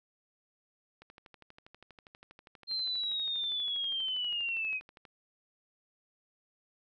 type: click train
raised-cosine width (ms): 0.3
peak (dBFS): -36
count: 51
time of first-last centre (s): 1.02-5.052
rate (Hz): 12.4
type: linear sweep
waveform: sine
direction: down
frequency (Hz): 4186 to 2492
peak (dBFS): -31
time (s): 2.67-4.81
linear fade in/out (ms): 50
effects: none